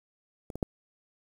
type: clicks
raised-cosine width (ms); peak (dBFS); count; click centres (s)
2; -26 / -23 / -13; 3; 0.502 / 0.556 / 0.628
effects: 8-bit